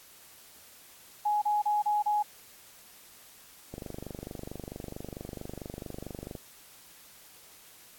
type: tone bursts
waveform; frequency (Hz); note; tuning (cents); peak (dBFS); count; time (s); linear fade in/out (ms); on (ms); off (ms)
sine; 836; G#5; +11; -24; 5; 1.25-2.228; 10; 170; 32
type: click train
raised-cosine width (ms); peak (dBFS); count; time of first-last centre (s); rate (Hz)
2; -25; 65; 3.74-6.352; 24.5
effects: white hiss -54 dBFS RMS until 7.98 s + AAC 64 kbps